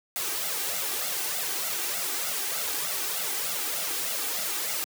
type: noise with flanger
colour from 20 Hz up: white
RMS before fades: -30 dBFS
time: 0.16-4.84 s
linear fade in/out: 0 ms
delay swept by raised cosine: 1.4 to 2.6 ms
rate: 3.3 Hz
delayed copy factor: +0.7
effects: high-pass 200 Hz 12 dB/octave